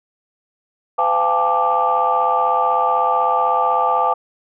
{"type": "tone cluster", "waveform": "sine", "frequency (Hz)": [507, 689, 799, 875, 1179], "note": ["B4", "F5", "G5", "A5", "D6"], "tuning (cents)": [45, -24, 33, -10, 6], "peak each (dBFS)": [-23, -21, -20, -19, -18], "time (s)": [0.98, 4.14], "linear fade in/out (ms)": 10, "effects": ["tanh soft clip ceiling -5 dBFS"]}